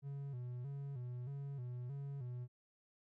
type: tone with vibrato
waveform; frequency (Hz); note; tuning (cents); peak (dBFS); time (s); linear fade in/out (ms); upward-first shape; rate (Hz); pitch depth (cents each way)
triangle; 131.3; C3; +6; -40; 0.02-2.48; 50; square; 1.6; 110
effects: none